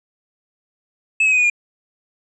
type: tone with pitch steps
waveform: triangle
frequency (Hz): 2600 / 2554 / 2509 / 2464 / 2420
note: E7 / D#7 / D#7 / D#7 / D#7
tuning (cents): -24 / +45 / +14 / -17 / -49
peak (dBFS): -11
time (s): 1.2-1.5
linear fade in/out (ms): 5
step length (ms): 60
effects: resampled to 24000 Hz